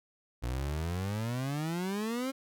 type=exponential sweep; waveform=30% pulse; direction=up; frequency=58.27 to 272.8 Hz; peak=-29 dBFS; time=0.42-2.32 s; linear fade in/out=20 ms; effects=none